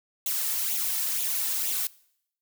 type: noise with flanger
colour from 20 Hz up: blue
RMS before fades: -28 dBFS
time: 0.26-1.87 s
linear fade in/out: 2 ms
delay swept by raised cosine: 0.29 to 2.29 ms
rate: 2.1 Hz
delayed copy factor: +0.6
effects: noise-tail reverb RT60 0.7 s tail -22 dB re dry